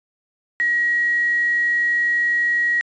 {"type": "tone with quantisation", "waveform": "sine", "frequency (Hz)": 1904, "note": "A#6", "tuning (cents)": 36, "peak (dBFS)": -16, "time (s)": [0.6, 2.81], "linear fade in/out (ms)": 0, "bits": 6, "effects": ["resampled to 16000 Hz"]}